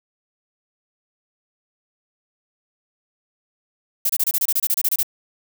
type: noise bursts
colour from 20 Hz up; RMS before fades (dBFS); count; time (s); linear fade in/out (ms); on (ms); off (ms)
violet; -19; 14; 4.05-5.031; 5; 45; 27
effects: none